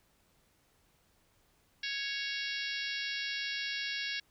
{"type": "harmonic tone", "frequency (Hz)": 554.4, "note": "C#5", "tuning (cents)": 0, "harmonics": [3, 4, 5, 6, 7, 8, 9, 10], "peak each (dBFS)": [-40, -41, -42, -43, -43, -44, -45, -45], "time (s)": [1.83, 4.2], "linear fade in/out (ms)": 5, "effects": ["pink hiss -70 dBFS RMS until 4.3 s"]}